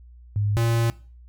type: tone pair in turn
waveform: sine / square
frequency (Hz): 103.2 / 115.84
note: G#2 / A#2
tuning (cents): -10 / -10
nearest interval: major second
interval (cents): 200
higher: second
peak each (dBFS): -20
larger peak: neither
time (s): 0.36-0.57 / 0.57-0.9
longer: second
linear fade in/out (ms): 0
effects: noise-tail reverb RT60 0.4 s tail -20 dB re dry + added 60 Hz sine -44 dBFS peak until 1.28 s